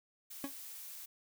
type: noise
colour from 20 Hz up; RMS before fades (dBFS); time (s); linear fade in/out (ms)
blue; -48; 0.3-1.06; 10
type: tone with exponential decay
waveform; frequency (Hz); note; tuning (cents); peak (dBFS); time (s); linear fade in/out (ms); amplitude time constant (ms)
40% pulse; 277.2; C#4; 0; -33; 0.44-0.54; 1; 20
effects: none